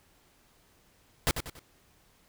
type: noise with echo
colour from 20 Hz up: pink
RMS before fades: -25 dBFS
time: 1.27-1.31 s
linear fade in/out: 0 ms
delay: 94 ms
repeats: 3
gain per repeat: -8 dB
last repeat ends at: 1.592 s
effects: pink hiss -64 dBFS RMS until 2.28 s